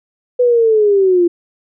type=linear sweep; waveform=sine; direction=down; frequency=499.3 to 340 Hz; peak=-8 dBFS; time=0.39-1.28 s; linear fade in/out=10 ms; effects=none